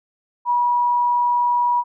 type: tone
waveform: sine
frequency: 968 Hz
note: B5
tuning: 35 cents flat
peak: -15 dBFS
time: 0.45-1.84 s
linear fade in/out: 50 ms
effects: none